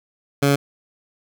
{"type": "tone", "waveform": "15% pulse", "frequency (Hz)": 141, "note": "C#3", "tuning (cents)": 30, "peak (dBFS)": -8, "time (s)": [0.42, 0.56], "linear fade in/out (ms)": 10, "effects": []}